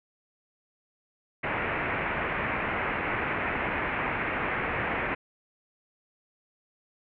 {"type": "low-pass noise", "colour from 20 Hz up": "white", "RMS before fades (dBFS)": -30, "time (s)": [1.43, 5.15], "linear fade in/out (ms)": 10, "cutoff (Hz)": 2400, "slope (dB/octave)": 48, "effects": []}